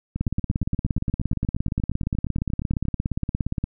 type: two click trains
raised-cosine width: 5 ms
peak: -11 / -16 dBFS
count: 60 / 24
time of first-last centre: 0.21-3.64 / 0.16-2.853 s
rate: 17.2 / 8.54 Hz
effects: none